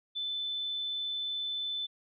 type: tone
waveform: sine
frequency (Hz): 3517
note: A7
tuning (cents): -1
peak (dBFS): -32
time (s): 0.15-1.87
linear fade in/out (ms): 20
effects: none